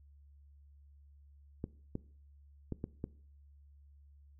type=clicks; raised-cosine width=3 ms; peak=-24 dBFS; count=5; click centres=1.641 / 1.954 / 2.723 / 2.841 / 3.041 s; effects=noise-tail reverb RT60 0.5 s tail -20 dB re dry + added 71 Hz sine -57 dBFS peak until 4.39 s